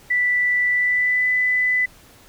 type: tone with pitch glide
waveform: sine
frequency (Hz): 1973 to 1999.4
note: B6 to B6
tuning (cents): -2 to +21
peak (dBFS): -16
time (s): 0.1-1.86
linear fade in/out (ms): 10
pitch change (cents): +23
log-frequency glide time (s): 0.71-1.27
effects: pink hiss -49 dBFS RMS until 2.28 s